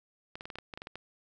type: clicks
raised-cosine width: 0.3 ms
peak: -25 dBFS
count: 11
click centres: 0.355 / 0.409 / 0.455 / 0.502 / 0.556 / 0.586 / 0.738 / 0.775 / 0.819 / 0.871 / 0.956 s
effects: none